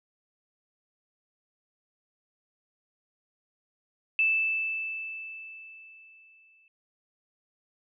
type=tone with exponential decay; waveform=sine; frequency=2637 Hz; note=E7; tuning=in tune; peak=-20 dBFS; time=4.19-6.68 s; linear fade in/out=1 ms; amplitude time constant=540 ms; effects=none